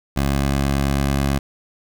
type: tone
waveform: 15% pulse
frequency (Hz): 69.2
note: C#2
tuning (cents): -2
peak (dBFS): -11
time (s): 0.16-1.39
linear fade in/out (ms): 10
effects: none

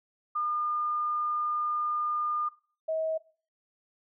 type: tone pair in turn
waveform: sine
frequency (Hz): 1211 / 638.5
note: D#6 / D#5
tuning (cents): -47 / +45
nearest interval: major seventh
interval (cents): 1108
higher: first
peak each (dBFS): -27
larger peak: neither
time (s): 0.35-2.49 / 2.88-3.18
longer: first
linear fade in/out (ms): 10
effects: noise-tail reverb RT60 0.4 s tail -19 dB re dry

